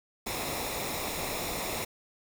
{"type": "noise with comb filter", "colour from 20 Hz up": "pink", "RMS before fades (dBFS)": -34, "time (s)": [0.26, 1.85], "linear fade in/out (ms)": 10, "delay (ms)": 0.65, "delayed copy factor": -0.6, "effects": []}